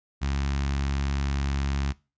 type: tone with notch filter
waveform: sawtooth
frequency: 69.3 Hz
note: C#2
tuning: in tune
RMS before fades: -27 dBFS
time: 0.21-1.93 s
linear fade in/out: 20 ms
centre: 500 Hz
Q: 0.81
effects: noise-tail reverb RT60 0.3 s tail -21 dB re dry + resampled to 16000 Hz